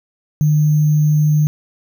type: tone with sample-and-hold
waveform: sine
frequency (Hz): 151.1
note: D3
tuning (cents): +50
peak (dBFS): -10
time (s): 0.41-1.47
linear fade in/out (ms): 0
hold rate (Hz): 6300
effects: none